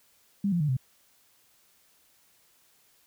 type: tone with pitch steps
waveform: sine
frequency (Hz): 200 / 173.11 / 149.83 / 129.68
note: G3 / F3 / D3 / C3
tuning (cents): +35 / -15 / +35 / -15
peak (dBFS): -23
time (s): 0.44-0.768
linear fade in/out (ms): 5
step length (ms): 82
effects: white hiss -64 dBFS RMS until 3.06 s